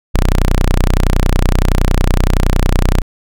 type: tone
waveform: sawtooth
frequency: 30.75 Hz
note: B0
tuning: 7 cents flat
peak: -5 dBFS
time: 0.14-3.02 s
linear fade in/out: 10 ms
effects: none